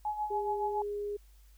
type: tone with tremolo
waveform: sine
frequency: 845 Hz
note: G#5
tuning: 30 cents sharp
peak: -29 dBFS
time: 0.05-0.82 s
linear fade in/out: 2 ms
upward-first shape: sine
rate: 7.1 Hz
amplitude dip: 65%
type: tone with pitch glide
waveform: sine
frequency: 407.3 to 411.1 Hz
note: G#4 to G#4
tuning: -34 to -18 cents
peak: -33 dBFS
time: 0.3-1.17 s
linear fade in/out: 10 ms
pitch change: +16 cents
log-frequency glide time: 0.65-0.78 s
effects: added 50 Hz sine -55 dBFS peak until 1.57 s + white hiss -68 dBFS RMS until 1.57 s